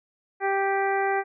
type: harmonic tone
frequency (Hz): 392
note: G4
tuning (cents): 0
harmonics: 1 / 2 / 3 / 4 / 5 / 6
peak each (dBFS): -26 / -25 / -35 / -31 / -32 / -39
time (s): 0.4-1.24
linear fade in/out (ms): 50
effects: none